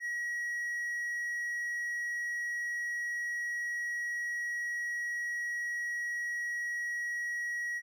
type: tone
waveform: triangle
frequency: 1911 Hz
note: A#6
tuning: 43 cents sharp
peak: -31 dBFS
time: 0-7.82 s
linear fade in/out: 50 ms
effects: none